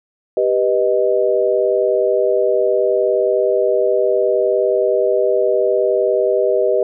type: chord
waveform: sine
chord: G augmented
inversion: none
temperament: equal with one note detuned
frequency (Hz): 392 / 491.3 / 622.3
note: G4 / B4 / D#5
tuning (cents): 0 / -9 / 0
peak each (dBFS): -17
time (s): 0.37-6.83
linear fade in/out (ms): 2
effects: none